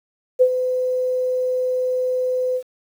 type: tone with ADSR envelope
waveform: sine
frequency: 507 Hz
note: B4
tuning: 45 cents sharp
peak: -8 dBFS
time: 0.39-2.63 s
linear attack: 25 ms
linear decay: 69 ms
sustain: -10 dB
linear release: 72 ms
effects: 8-bit